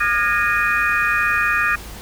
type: tone cluster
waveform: sine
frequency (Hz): 1210 / 1418 / 1657 / 1844 / 2464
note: D#6 / F6 / G#6 / A#6 / D#7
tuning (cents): -49 / +26 / -4 / -19 / -17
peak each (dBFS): -22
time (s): 0-1.76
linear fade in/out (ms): 10
effects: added 55 Hz sine -37 dBFS peak until 2.01 s + pink hiss -37 dBFS RMS until 2.01 s